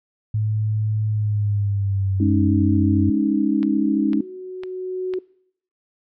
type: tone with pitch glide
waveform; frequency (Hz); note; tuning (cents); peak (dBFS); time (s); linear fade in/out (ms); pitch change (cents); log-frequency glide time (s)
sine; 107.5 to 94.13; A2 to F#2; -40 to +30; -18; 0.34-3.1; 5; -230; 1.08-2.35
type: chord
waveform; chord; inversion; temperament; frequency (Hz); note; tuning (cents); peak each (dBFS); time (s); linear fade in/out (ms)
sine; Ab suspended fourth; none; equal with one note detuned; 208.3 / 277.2 / 311.1; Ab3 / Db4 / Eb4; +5 / 0 / 0; -21; 2.2-4.21; 5
type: tone with exponential growth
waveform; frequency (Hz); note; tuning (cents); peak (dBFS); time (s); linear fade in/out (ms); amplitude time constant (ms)
sine; 370; F#4; 0; -20; 2.29-5.19; 5; 630
type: click train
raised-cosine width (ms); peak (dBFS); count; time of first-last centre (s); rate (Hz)
0.3; -20; 4; 3.63-5.138; 1.99
effects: noise-tail reverb RT60 0.7 s tail -23 dB re dry